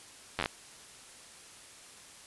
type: slowing click train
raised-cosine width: 0.3 ms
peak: -14 dBFS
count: 6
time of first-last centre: 0.39-0.459 s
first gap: 10 ms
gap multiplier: 1.16
effects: white hiss -52 dBFS RMS until 2.26 s + resampled to 24000 Hz